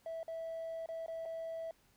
triangle tone with dropouts, 655 Hz, E5, 11 cents flat, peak -36 dBFS, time 0.06-1.71 s, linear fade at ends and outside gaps 2 ms, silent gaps 0.231-0.28 / 0.86-0.888 / 1.062-1.081 / 1.254-1.258 s, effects tanh soft clip ceiling -35 dBFS + pink hiss -70 dBFS RMS until 1.96 s

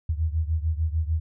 sine beating tone pair, 77.78 / 84.48 Hz, D#2 / E2, 0 / +43 cents, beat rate 6.7 Hz, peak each -24 / -27 dBFS, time 0.09-1.2 s, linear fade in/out 5 ms, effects none

